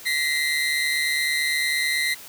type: tone pair together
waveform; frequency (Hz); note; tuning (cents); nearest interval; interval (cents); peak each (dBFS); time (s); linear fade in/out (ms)
30% pulse; 1915 / 2064; A#6 / C7; +46 / -24; minor second; 130; -23 / -20; 0.05-2.15; 20
effects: white hiss -42 dBFS RMS until 2.28 s